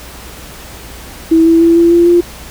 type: tone with pitch steps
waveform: sine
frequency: 326 / 330.2 / 334.4 / 338.7 / 343 / 347.4 Hz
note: E4 / E4 / E4 / E4 / F4 / F4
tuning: -19 / +3 / +25 / +47 / -31 / -9 cents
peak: -4 dBFS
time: 1.31-2.21 s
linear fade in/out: 10 ms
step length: 150 ms
effects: added 60 Hz sine -34 dBFS peak until 2.5 s + pink hiss -32 dBFS RMS until 2.5 s